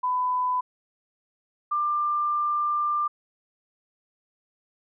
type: tone pair in turn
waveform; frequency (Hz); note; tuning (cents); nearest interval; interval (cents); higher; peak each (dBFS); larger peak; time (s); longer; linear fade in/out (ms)
sine; 1001 / 1190.4; B5 / D6; +23 / +23; minor third; 300; second; -22; neither; 0.03-0.61 / 1.71-3.08; second; 10
effects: none